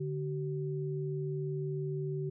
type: tone pair together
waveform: sine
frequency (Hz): 146.17 / 380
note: D3 / F#4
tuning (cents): -8 / +46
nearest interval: octave + perfect fourth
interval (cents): 1654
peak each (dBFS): -34 / -37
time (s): 0-2.3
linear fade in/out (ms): 10
effects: none